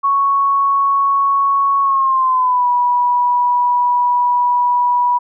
sine tone with pitch glide, 1108.7 to 976.4 Hz, C#6 to B5, 0 to -20 cents, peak -11 dBFS, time 0.03-5.19 s, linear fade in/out 20 ms, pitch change -220 cents, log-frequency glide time 1.82-2.68 s, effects none

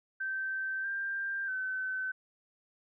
sine tone with pitch steps, 1552 / 1587 / 1524 Hz, G6 / G6 / G6, -18 / +21 / -49 cents, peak -32 dBFS, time 0.2-2.12 s, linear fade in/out 10 ms, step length 640 ms, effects none

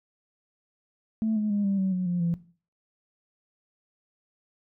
sine tone with pitch steps, 220.2 / 212.2 / 204.5 / 197.08 / 189.93 / 183.04 / 176.4 / 169.99 Hz, A3 / G#3 / G#3 / G3 / F#3 / F#3 / F3 / F3, +2 / +38 / -26 / +10 / +46 / -18 / +18 / -46 cents, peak -22 dBFS, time 1.22-2.34 s, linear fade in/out 0 ms, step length 140 ms, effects noise-tail reverb RT60 0.4 s tail -17 dB re dry + tanh soft clip ceiling -19 dBFS

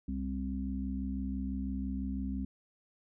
harmonic tone, 66 Hz, C2, 16 cents sharp, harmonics 1 / 3 / 4, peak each -37 / -37 / -38 dBFS, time 0.08-2.45 s, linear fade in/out 5 ms, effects none

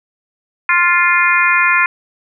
harmonic tone, 350 Hz, F4, 4 cents sharp, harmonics 3 / 4 / 5 / 6 / 7, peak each -16 / -16 / -16 / -16 / -16 dBFS, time 0.69-1.86 s, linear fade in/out 2 ms, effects none

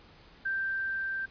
sine tone with level ramp, 1570 Hz, G6, 2 cents sharp, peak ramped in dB -28 to -31 dBFS, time 0.45-1.26 s, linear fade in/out 10 ms, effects pink hiss -56 dBFS RMS until 1.3 s + resampled to 11025 Hz

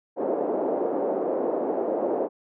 white band-pass noise, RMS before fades -26 dBFS, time 0.16-2.29 s, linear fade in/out 50 ms, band 310 to 590 Hz, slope 24 dB/octave, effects none

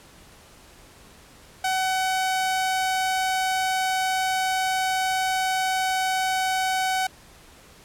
sawtooth tone, 753 Hz, F#5, 30 cents sharp, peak -18 dBFS, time 1.64-7.07 s, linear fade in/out 5 ms, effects pink hiss -50 dBFS RMS until 7.84 s + low-pass 12000 Hz 12 dB/octave

